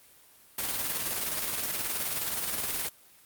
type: noise with tremolo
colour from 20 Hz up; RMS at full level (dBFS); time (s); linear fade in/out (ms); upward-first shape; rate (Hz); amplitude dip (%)
white; -30; 0.58-2.89; 5; square; 19; 35
effects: white hiss -57 dBFS RMS until 3.25 s + Opus 32 kbps